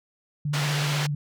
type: tone with vibrato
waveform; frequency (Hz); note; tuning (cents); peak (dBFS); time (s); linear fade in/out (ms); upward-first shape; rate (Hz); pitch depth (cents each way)
sine; 146.83; D3; 0; -24; 0.45-1.15; 5; triangle; 16; 57
type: band-pass noise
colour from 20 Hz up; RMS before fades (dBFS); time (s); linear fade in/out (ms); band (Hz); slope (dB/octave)
white; -30; 0.53-1.07; 10; 260 to 3900; 12
effects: none